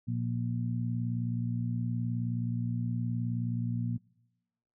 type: harmonic tone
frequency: 59.1 Hz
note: A#1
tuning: 24 cents sharp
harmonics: 2 / 3 / 4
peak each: -31 / -37 / -36 dBFS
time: 0.07-3.98 s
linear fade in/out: 20 ms
effects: noise-tail reverb RT60 1.0 s tail -25 dB re dry